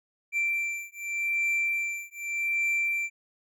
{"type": "beating tone pair", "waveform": "triangle", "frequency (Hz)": [2349, 2349.84], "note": ["D7", "D7"], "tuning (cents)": [0, 0], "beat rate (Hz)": 0.84, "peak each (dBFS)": -28, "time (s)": [0.32, 3.1], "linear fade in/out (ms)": 50, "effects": []}